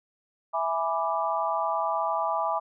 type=chord; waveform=sine; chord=E dominant seventh; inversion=none; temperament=equal; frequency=659.3 / 830.6 / 987.8 / 1174.7 Hz; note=E5 / G#5 / B5 / D6; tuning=0 / 0 / 0 / 0 cents; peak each=-30 dBFS; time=0.53-2.6 s; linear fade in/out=20 ms; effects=none